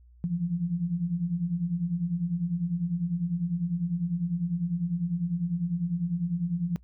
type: beating tone pair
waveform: sine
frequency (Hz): 164.81 / 174.81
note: E3 / F3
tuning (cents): 0 / +2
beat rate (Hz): 10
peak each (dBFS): -32 / -27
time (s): 0.24-6.76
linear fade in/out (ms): 0
effects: noise-tail reverb RT60 0.1 s tail -23 dB re dry + added 60 Hz sine -52 dBFS peak until 6.83 s